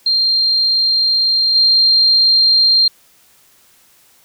sine tone with level steps, 4186 Hz, C8, in tune, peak -11 / -8 dBFS, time 0.06-2.88 s, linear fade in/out 5 ms, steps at 1.55 s, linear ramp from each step 5 ms, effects white hiss -51 dBFS RMS until 4.24 s

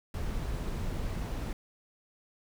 brown noise, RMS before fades -34 dBFS, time 0.14-1.53 s, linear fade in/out 2 ms, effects none

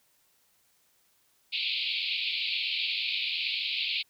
pink band-pass noise, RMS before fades -31 dBFS, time 1.52-4.03 s, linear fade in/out 20 ms, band 2300 to 4500 Hz, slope 96 dB/octave, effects white hiss -68 dBFS RMS until 4.09 s

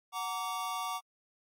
square chord, Gb augmented, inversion none, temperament just, 740 / 925 / 1156.2 Hz, Gb5 / Bb5 / D6, 0 / -14 / -27 cents, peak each -40 / -40 / -37 dBFS, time 0.12-1.01 s, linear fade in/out 50 ms, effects MP3 64 kbps

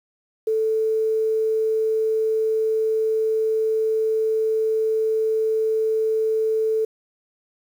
sine tone with quantisation, 440 Hz, A4, in tune, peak -18 dBFS, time 0.47-6.85 s, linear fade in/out 5 ms, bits 8, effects none

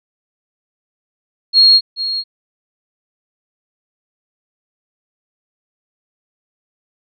sine tone with echo, 4278 Hz, C8, 38 cents sharp, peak -5 dBFS, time 1.53-1.81 s, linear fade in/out 50 ms, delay 430 ms, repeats 1, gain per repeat -12 dB, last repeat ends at 2.24 s, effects none

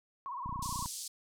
sine tone with vibrato, 1032 Hz, C6, 24 cents flat, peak -37 dBFS, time 0.26-0.86 s, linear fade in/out 0 ms, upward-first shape sine, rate 18 Hz, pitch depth 140 cents each way
click train, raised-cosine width 5 ms, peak -30 dBFS, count 13, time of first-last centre 0.46-0.859 s, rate 30.1 Hz
white band-pass noise, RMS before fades -42 dBFS, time 0.62-1.08 s, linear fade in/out 5 ms, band 4300 to 9900 Hz, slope 24 dB/octave
effects none

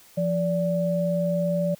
sine tone pair together, 172.73 / 581 Hz, F3 / D5, -19 / -19 cents, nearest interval octave + major sixth, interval 2100 cents, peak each -24 dBFS, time 0.17-1.75 s, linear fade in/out 10 ms, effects white hiss -53 dBFS RMS until 1.79 s

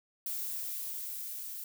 violet noise with level ramp, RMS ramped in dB -36 to -42 dBFS, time 0.26-1.64 s, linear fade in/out 2 ms, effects none

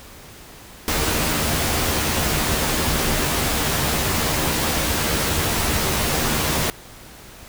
pink noise with comb filter, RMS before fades -21 dBFS, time 0.88-6.7 s, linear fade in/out 0 ms, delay 13 ms, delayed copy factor +0.55, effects pink hiss -42 dBFS RMS until 7.48 s

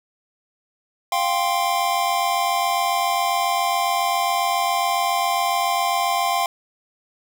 square chord, F suspended second, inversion none, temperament just, 698.5 / 785.8 / 1047.7 Hz, F5 / G5 / C6, 0 / +4 / +2 cents, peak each -24 dBFS, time 1.12-6.46 s, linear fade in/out 2 ms, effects none

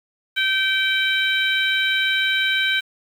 harmonic tone, 774 Hz, G5, 22 cents flat, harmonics 2 / 3 / 4 / 5, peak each -21 / -23 / -24 / -25 dBFS, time 0.36-2.81 s, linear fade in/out 20 ms, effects 7-bit

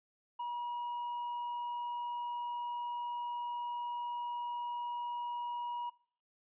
triangle tone, 961 Hz, B5, 48 cents flat, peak -34 dBFS, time 0.39-5.9 s, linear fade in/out 10 ms, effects noise-tail reverb RT60 0.5 s tail -20 dB re dry + resampled to 8000 Hz

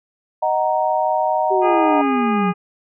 sine chord, D# minor, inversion none, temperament just, 622.3 / 746.7 / 933.4 Hz, D#5 / F#5 / A#5, 0 / +16 / +2 cents, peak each -20 dBFS, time 0.42-2.02 s, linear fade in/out 10 ms
sine linear sweep, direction down, 392 to 175.5 Hz, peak -17 dBFS, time 1.5-2.53 s, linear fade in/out 20 ms
harmonic tone, 409.2 Hz, G#4, 26 cents flat, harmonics 1 / 2 / 3 / 4 / 5 / 6 / 7, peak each -24 / -23 / -23 / -35 / -35 / -31 / -42 dBFS, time 1.61-2.54 s, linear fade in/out 50 ms
effects none

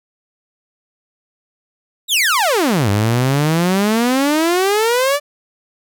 sawtooth exponential two-way sweep, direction down then up, 3962 to 98.1 to 593 Hz, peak -9 dBFS, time 2.08-5.2 s, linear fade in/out 50 ms, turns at 2.89 s, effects none

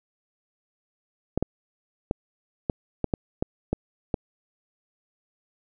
clicks, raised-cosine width 2 ms, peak -10 dBFS, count 9, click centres 1.376 / 1.426 / 2.111 / 2.698 / 3.043 / 3.138 / 3.425 / 3.73 / 4.142 s, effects none

